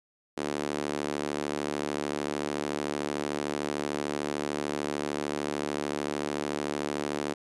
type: tone with high-pass filter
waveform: sawtooth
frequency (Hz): 73.42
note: D2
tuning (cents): 0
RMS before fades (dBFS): -32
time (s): 0.37-7.34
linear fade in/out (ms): 10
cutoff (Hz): 320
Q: 1.5
effects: resampled to 24000 Hz